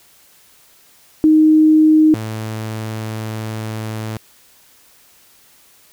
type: tone pair in turn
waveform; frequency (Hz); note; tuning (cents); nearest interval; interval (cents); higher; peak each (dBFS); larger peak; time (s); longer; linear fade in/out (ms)
sine / sawtooth; 311.1 / 109.79; D#4 / A2; 0 / -3; octave + tritone; 1803; first; -7 / -19; first; 1.24-2.14 / 2.14-4.17; second; 0
effects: white hiss -50 dBFS RMS until 5.92 s